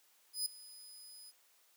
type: tone with ADSR envelope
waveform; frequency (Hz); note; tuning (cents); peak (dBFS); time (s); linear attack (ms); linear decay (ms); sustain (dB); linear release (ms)
20% pulse; 5000; D#8; +8; -26; 0.33-1.32; 130; 3; -20; 30
effects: white hiss -69 dBFS RMS until 1.76 s + high-pass 400 Hz 12 dB/octave